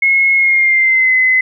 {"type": "tone with pitch glide", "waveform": "sine", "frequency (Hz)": [2170, 2036], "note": ["C#7", "C7"], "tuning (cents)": [-37, -48], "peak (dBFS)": -8, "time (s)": [0.02, 1.41], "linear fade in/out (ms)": 5, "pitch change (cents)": -111, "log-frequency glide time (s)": [0.35, 1.14], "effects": []}